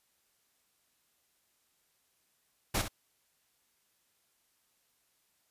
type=noise with echo; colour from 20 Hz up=pink; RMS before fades=-30 dBFS; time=2.74-2.82 s; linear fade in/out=10 ms; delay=64 ms; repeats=1; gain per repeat=-9 dB; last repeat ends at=2.884 s; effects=white hiss -74 dBFS RMS until 5.5 s + resampled to 32000 Hz